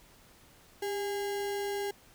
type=tone with sample-and-hold; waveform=sine; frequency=400 Hz; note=G4; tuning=35 cents sharp; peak=-31 dBFS; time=0.82-1.91 s; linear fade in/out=5 ms; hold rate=1225 Hz; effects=pink hiss -59 dBFS RMS until 2.14 s